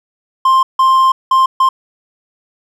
triangle tone bursts at uneven times, 1052 Hz, C6, 9 cents sharp, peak -5 dBFS, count 4, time 0.45-0.63 / 0.79-1.12 / 1.31-1.46 / 1.6-1.69 s, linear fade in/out 5 ms, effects none

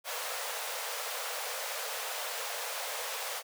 pink high-pass noise, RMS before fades -37 dBFS, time 0.04-3.43 s, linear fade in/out 50 ms, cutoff 460 Hz, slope 96 dB/octave, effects none

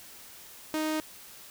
sawtooth tone, 311.1 Hz, D#4, in tune, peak -24 dBFS, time 0.74-1 s, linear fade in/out 0 ms, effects white hiss -49 dBFS RMS until 1.5 s

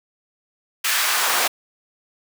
pink noise with high-pass filter sweep, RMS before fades -20 dBFS, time 0.84-1.48 s, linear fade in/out 10 ms, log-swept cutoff 1800 to 710 Hz, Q 1.1, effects none

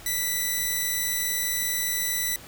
5% pulse tone, 1975.5 Hz, B6, in tune, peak -14 dBFS, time 0.06-2.36 s, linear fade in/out 2 ms, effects pink hiss -45 dBFS RMS until 2.47 s

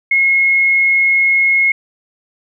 sine tone, 2165 Hz, C#7, 41 cents flat, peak -9 dBFS, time 0.11-1.72 s, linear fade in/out 5 ms, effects none

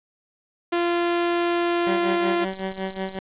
sawtooth tone, 345.3 Hz, F4, 20 cents flat, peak -16 dBFS, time 0.72-2.45 s, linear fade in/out 10 ms
15% pulse tone with tremolo, 190.7 Hz, G3, 47 cents flat, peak -18 dBFS, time 1.87-3.19 s, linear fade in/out 0 ms, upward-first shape sine, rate 5.4 Hz, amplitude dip 80%
effects resampled to 8000 Hz + 7-bit

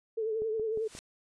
sine tone with vibrato, 440 Hz, A4, in tune, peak -29 dBFS, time 0.17-0.88 s, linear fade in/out 10 ms, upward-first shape triangle, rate 11 Hz, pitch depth 65 cents each way
click train, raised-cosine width 2 ms, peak -32 dBFS, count 4, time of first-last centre 0.42-0.951 s, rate 5.65 Hz
white noise with exponential growth, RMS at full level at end -41 dBFS, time 0.72-0.99 s, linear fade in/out 0 ms, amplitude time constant 57 ms
effects resampled to 22050 Hz

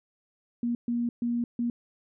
sine tone bursts at uneven times, 237.8 Hz, A#3, 35 cents sharp, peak -25 dBFS, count 4, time 0.63-0.75 / 0.88-1.09 / 1.22-1.44 / 1.59-1.7 s, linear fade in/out 2 ms, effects none

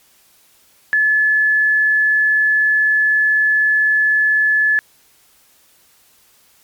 sine tone, 1722 Hz, A6, 38 cents flat, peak -11 dBFS, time 0.93-4.79 s, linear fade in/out 0 ms, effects white hiss -53 dBFS RMS until 6.63 s + MP3 96 kbps

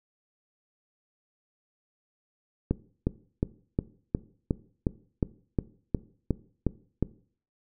click train, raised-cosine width 3 ms, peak -11 dBFS, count 13, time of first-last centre 2.71-7.027 s, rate 2.78 Hz, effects noise-tail reverb RT60 0.5 s tail -19 dB re dry

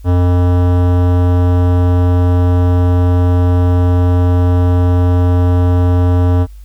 sine tone with hard clipping, 89 Hz, F2, 33 cents sharp, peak -10 dBFS, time 0.04-6.47 s, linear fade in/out 50 ms, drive 18 dB, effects added 50 Hz sine -30 dBFS peak until 6.64 s + white hiss -53 dBFS RMS until 6.64 s

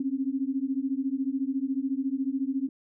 sine beating tone pair, 262 / 276 Hz, C4 / C#4, +2 / -7 cents, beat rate 14 Hz, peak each -29 / -29 dBFS, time 0-2.69 s, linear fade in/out 5 ms, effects none

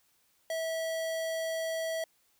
square tone, 650 Hz, E5, 24 cents flat, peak -32 dBFS, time 0.5-2.04 s, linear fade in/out 2 ms, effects white hiss -70 dBFS RMS until 2.39 s

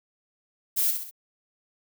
violet noise with echo, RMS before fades -24 dBFS, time 0.76-0.92 s, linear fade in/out 20 ms, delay 64 ms, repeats 3, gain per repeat -6 dB, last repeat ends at 1.112 s, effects none

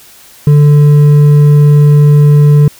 triangle tone with hard clipping, 146.83 Hz, D3, in tune, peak -3 dBFS, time 0.47-2.68 s, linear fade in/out 2 ms, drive 8 dB, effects white hiss -38 dBFS RMS until 2.79 s

